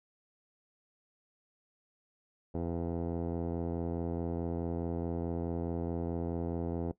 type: tone with low-pass filter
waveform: 15% pulse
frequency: 84.7 Hz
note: E2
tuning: 48 cents sharp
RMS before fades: -35 dBFS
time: 2.54-6.92 s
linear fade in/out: 10 ms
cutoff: 550 Hz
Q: 5
effects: noise-tail reverb RT60 0.1 s tail -18 dB re dry